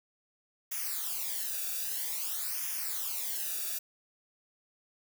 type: noise with flanger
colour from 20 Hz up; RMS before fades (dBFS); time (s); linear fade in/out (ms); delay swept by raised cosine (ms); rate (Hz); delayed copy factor
blue; -35; 0.71-3.79; 10; 0.24 to 0.97; 0.51; -0.85
effects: none